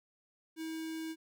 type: tone with notch filter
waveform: square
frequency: 321.1 Hz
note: E4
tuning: 45 cents flat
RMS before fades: -40 dBFS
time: 0.56-1.16 s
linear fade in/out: 50 ms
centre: 880 Hz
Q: 1.8
effects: none